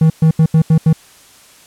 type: tone bursts at uneven times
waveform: triangle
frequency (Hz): 159.6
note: D#3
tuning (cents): +44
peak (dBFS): -4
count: 6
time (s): 0.01-0.1 / 0.22-0.31 / 0.39-0.46 / 0.54-0.62 / 0.7-0.78 / 0.86-0.93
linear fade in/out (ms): 5
effects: white hiss -44 dBFS RMS until 1.66 s + low-pass 11000 Hz 12 dB/octave